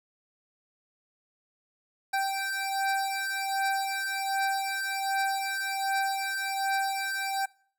25% pulse beating tone pair, 780 / 781.3 Hz, G5 / G5, -9 / -6 cents, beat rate 1.3 Hz, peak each -27 dBFS, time 2.13-7.46 s, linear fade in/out 10 ms, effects noise-tail reverb RT60 0.5 s tail -23 dB re dry

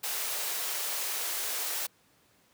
white high-pass noise, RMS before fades -33 dBFS, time 0.03-1.87 s, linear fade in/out 10 ms, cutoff 400 Hz, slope 24 dB/octave, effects pink hiss -65 dBFS RMS until 2.53 s + high-pass 100 Hz 12 dB/octave

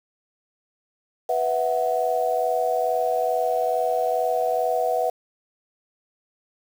sine chord, B suspended fourth, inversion none, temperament just, 493.9 / 658.5 / 740.8 Hz, B4 / E5 / F#5, 0 / -2 / +2 cents, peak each -25 / -24 / -24 dBFS, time 1.29-5.1 s, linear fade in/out 5 ms, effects 7-bit

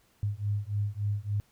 sine beating tone pair, 101.2 / 104.7 Hz, G#2 / G#2, -44 / +15 cents, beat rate 3.5 Hz, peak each -31 dBFS, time 0.23-1.4 s, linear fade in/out 0 ms, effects pink hiss -66 dBFS RMS until 1.51 s

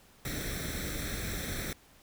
pink noise with comb filter, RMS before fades -36 dBFS, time 0.25-1.73 s, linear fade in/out 2 ms, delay 0.52 ms, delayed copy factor +0.75, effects pink hiss -60 dBFS RMS until 2.02 s

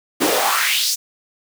pink noise with high-pass filter sweep, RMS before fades -18 dBFS, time 0.2-0.96 s, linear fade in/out 20 ms, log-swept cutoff 280 to 6500 Hz, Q 2.8, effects none

